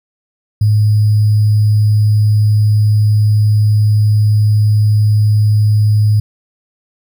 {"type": "tone with sample-and-hold", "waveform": "sine", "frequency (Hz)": 105.8, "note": "G#2", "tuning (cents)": 33, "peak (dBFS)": -7, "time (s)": [0.61, 6.2], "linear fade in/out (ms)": 5, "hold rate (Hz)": 4900, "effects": []}